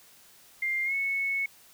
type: tone with pitch glide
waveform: sine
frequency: 2100 to 2204 Hz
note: C7 to C#7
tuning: +6 to -11 cents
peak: -26 dBFS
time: 0.62-1.46 s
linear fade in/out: 5 ms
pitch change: +83 cents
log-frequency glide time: 0.84-0.94 s
effects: white hiss -56 dBFS RMS until 1.73 s